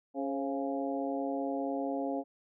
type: harmonic tone with a mistuned harmonic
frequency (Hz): 138.59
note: C#3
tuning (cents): 0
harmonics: 2 / 3 / 4 / 5 / 6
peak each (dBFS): -34 / -41 / -37 / -38 / -43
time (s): 0.14-2.24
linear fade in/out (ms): 50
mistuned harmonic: 4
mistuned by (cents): -48
effects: none